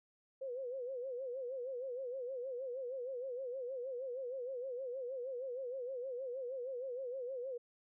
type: tone with vibrato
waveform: sine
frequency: 510 Hz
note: C5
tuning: 44 cents flat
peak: -39 dBFS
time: 0.41-7.58 s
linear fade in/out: 10 ms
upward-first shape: sine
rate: 6.4 Hz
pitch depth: 110 cents each way
effects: none